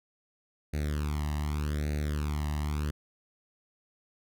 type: tone with flanger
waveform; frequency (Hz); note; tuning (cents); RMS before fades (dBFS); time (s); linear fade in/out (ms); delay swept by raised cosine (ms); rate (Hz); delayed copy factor
sawtooth; 74.4; D2; +23; -31; 0.73-2.91; 10; 0.47 to 1.04; 0.84; +1
effects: none